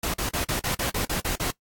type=noise bursts; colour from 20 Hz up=pink; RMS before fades=-27 dBFS; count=10; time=0.03-1.508 s; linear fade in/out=5 ms; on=110 ms; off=42 ms; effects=noise-tail reverb RT60 0.1 s tail -19 dB re dry + AAC 64 kbps